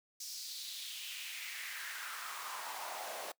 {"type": "noise with high-pass filter sweep", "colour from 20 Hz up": "pink", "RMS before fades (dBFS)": -44, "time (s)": [0.2, 3.32], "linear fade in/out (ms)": 5, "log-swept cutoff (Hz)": [5500, 580], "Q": 2.9, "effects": ["noise-tail reverb RT60 0.1 s tail -22 dB re dry"]}